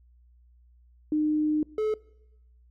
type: tone pair in turn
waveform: sine / triangle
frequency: 304.7 / 430.9 Hz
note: D#4 / A4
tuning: -36 / -36 cents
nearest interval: tritone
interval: 600 cents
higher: second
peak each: -22 dBFS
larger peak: neither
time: 1.12-1.63 / 1.78-1.94 s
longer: first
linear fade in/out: 2 ms
effects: noise-tail reverb RT60 0.9 s tail -22 dB re dry + added 60 Hz sine -55 dBFS peak until 2.7 s